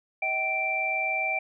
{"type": "tone cluster", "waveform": "sine", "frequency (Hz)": [638, 765, 2350], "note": ["D#5", "G5", "D7"], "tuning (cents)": [43, -42, 1], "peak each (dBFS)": [-34, -32, -26], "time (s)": [0.22, 1.39], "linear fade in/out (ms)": 5, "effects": []}